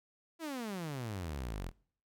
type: exponential sweep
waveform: sawtooth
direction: down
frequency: 340.5 to 39.42 Hz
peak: -34 dBFS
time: 0.39-1.72 s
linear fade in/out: 50 ms
effects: noise-tail reverb RT60 0.6 s tail -25 dB re dry